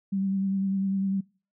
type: tone with vibrato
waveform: sine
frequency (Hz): 194.1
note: G3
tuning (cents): -17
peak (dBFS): -24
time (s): 0.12-1.21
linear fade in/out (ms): 10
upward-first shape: sine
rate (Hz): 10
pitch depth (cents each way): 25
effects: noise-tail reverb RT60 0.4 s tail -25 dB re dry